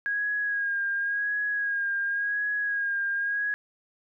sine tone with vibrato, 1639 Hz, G#6, 23 cents flat, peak -25 dBFS, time 0.06-3.54 s, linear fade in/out 0 ms, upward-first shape sine, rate 0.92 Hz, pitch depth 36 cents each way, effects none

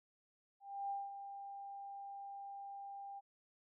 sine tone with ADSR envelope, 796 Hz, G5, 26 cents sharp, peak -37 dBFS, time 0.6-3.21 s, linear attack 300 ms, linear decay 200 ms, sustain -9 dB, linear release 29 ms, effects none

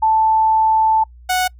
sine / sawtooth tone pair in turn, 880 / 737 Hz, A5 / F#5, 0 / -7 cents, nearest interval minor third, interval 307 cents, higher first, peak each -11 dBFS, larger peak neither, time 0.02-1.04 / 1.29-1.48 s, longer first, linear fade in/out 10 ms, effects noise-tail reverb RT60 0.1 s tail -26 dB re dry + added 60 Hz sine -39 dBFS peak until 1.59 s

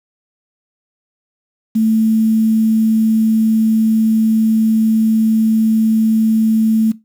sine tone with quantisation, 221.1 Hz, A3, 9 cents sharp, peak -10 dBFS, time 1.75-6.92 s, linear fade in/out 10 ms, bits 6, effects noise-tail reverb RT60 0.2 s tail -18 dB re dry

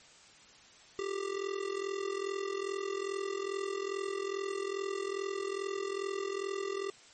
square tone with amplitude modulation, 393.7 Hz, G4, 8 cents sharp, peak -31 dBFS, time 0.99-6.9 s, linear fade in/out 0 ms, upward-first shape sine, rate 42.4 Hz, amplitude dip 80%, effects white hiss -57 dBFS RMS until 7.13 s + MP3 32 kbps

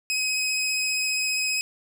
20% pulse tone with vibrato, 2534 Hz, D#7, 31 cents sharp, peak -18 dBFS, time 0.1-1.61 s, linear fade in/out 0 ms, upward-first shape sine, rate 15 Hz, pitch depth 12 cents each way, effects none

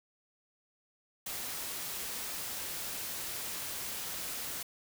white noise, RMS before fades -39 dBFS, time 1.26-4.63 s, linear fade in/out 5 ms, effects none

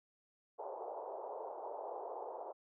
white band-pass noise, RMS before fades -45 dBFS, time 0.58-2.53 s, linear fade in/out 20 ms, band 400 to 920 Hz, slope 48 dB/octave, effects none

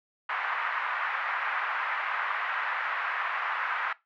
pink band-pass noise, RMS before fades -31 dBFS, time 0.29-3.93 s, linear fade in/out 5 ms, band 1000 to 2000 Hz, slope 24 dB/octave, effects noise-tail reverb RT60 0.2 s tail -19 dB re dry

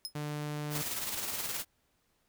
sawtooth tone with exponential decay, 5130 Hz, E8, 48 cents flat, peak -29 dBFS, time 0.05-0.13 s, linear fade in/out 0 ms, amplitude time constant 17 ms
sawtooth tone, 148.8 Hz, D3, 23 cents sharp, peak -31 dBFS, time 0.15-0.82 s, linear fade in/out 5 ms
white noise with tremolo, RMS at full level -35 dBFS, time 0.7-1.65 s, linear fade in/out 50 ms, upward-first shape square, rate 19 Hz, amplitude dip 35%
effects pink hiss -74 dBFS RMS until 2.28 s

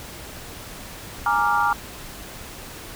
sine chord, Bb dominant seventh, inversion third, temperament equal, 830.6 / 932.3 / 1174.7 / 1396.9 Hz, Ab5 / Bb5 / D6 / F6, 0 / 0 / 0 / 0 cents, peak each -23 dBFS, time 1.26-1.73 s, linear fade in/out 2 ms, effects pink hiss -38 dBFS RMS until 2.95 s

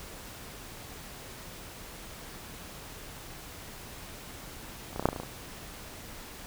clicks, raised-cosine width 1 ms, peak -30 / -23 / -16 / -23 / -7 / -12 / -22 / -22 / -21 / -26 dBFS, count 10, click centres 4.93 / 4.961 / 4.996 / 5.026 / 5.056 / 5.088 / 5.13 / 5.162 / 5.2 / 5.234 s, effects pink hiss -45 dBFS RMS until 6.46 s

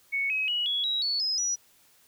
sine tone with pitch steps, 2217 / 2547 / 2925 / 3360 / 3860 / 4434 / 5093 / 5851 Hz, C#7 / D#7 / F#7 / G#7 / B7 / C#8 / D#8 / F#8, 0 / +40 / -21 / +19 / -40 / 0 / +40 / -20 cents, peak -25 dBFS, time 0.12-1.56 s, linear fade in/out 20 ms, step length 180 ms, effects white hiss -61 dBFS RMS until 2.07 s

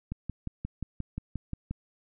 click train, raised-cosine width 5 ms, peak -21 dBFS, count 10, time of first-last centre 0.12-1.71 s, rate 5.66 Hz, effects none

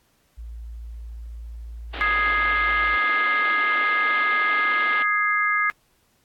sine tone, 57 Hz, A#1, 38 cents flat, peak -33 dBFS, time 0.37-2.97 s, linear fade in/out 20 ms
white band-pass noise, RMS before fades -34 dBFS, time 1.93-5.03 s, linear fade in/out 10 ms, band 250 to 3500 Hz, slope 48 dB/octave
sine chord, Ab major, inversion second, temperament equal, 1244.5 / 1661.2 / 2093 Hz, Eb6 / Ab6 / C7, 0 / 0 / 0 cents, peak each -23 dBFS, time 2.01-5.7 s, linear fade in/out 0 ms
effects pink hiss -64 dBFS RMS until 6.24 s + AAC 64 kbps

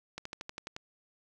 slowing click train, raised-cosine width 0.2 ms, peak -22 dBFS, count 8, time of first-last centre 0.18-0.764 s, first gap 74 ms, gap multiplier 1.04, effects none

